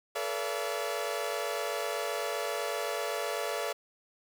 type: tone cluster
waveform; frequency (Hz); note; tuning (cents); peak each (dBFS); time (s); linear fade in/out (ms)
sawtooth; 434.8 / 482.6 / 573 / 678; A4 / B4 / D5 / E5; -21 / -40 / -43 / +49; -33 / -35 / -32 / -33; 0.15-3.73; 10
effects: none